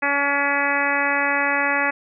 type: harmonic tone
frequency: 283.2 Hz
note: C#4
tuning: 37 cents sharp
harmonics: 1 / 2 / 3 / 4 / 5 / 6 / 7 / 8 / 9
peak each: -30 / -28 / -26 / -28 / -27 / -24 / -24 / -30 / -29 dBFS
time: 0.02-1.91 s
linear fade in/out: 10 ms
effects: none